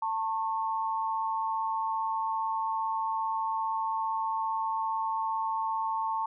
sine tone pair together, 892.4 / 1090 Hz, A5 / C#6, +24 / -29 cents, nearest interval minor third, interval 347 cents, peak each -29 / -33 dBFS, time 0.02-6.26 s, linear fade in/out 5 ms, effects none

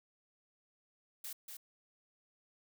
blue noise with echo, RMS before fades -44 dBFS, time 1.24-1.33 s, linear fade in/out 5 ms, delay 240 ms, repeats 1, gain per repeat -4 dB, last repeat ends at 1.57 s, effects none

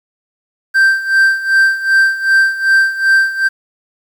triangle tone with tremolo, 1568 Hz, G6, in tune, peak -4 dBFS, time 0.74-3.49 s, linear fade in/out 20 ms, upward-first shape sine, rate 2.6 Hz, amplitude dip 80%, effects 7-bit

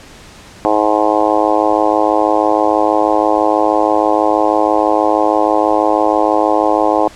harmonic tone, 106.2 Hz, G#2, 39 cents sharp, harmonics 3 / 4 / 5 / 6 / 7 / 8 / 9 / 10, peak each -17 / -20 / -17 / -18 / -17 / -17 / -23 / -22 dBFS, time 0.65-7.08 s, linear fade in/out 0 ms, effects pink hiss -38 dBFS RMS until 7.15 s + low-pass 8000 Hz 12 dB/octave

